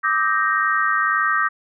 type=chord; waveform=sine; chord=Eb major seventh; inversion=third; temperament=equal with one note detuned; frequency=1174.7 / 1276.5 / 1568 / 1864.7 Hz; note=D6 / Eb6 / G6 / Bb6; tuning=0 / +44 / 0 / 0 cents; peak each=-22 dBFS; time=0.03-1.49 s; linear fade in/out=20 ms; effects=none